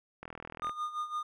click train, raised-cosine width 0.5 ms, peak -27 dBFS, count 20, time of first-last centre 0.23-0.695 s, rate 40.9 Hz
triangle tone with tremolo, 1220 Hz, D#6, 34 cents flat, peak -29 dBFS, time 0.62-1.23 s, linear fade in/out 5 ms, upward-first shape sine, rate 5.9 Hz, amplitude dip 75%
effects none

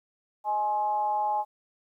sine tone with frequency modulation, 840 Hz, G#5, 19 cents sharp, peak -24 dBFS, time 0.44-1.45 s, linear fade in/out 50 ms, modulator 219 Hz, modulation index 0.48, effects 11-bit

